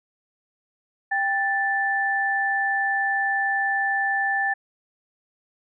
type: tone pair together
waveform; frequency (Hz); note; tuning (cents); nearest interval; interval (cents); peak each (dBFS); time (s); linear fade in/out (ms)
sine; 790.8 / 1760; G5 / A6; +15 / 0; octave + major second; 1385; -25 / -22; 1.11-4.54; 10
effects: none